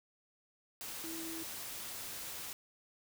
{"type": "tone in noise", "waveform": "sine", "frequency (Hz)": 326.6, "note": "E4", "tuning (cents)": -16, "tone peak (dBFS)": -43, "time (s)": [1.04, 1.43], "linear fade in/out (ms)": 0, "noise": "white", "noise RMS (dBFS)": -44, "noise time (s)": [0.81, 2.53], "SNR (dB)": -2, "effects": []}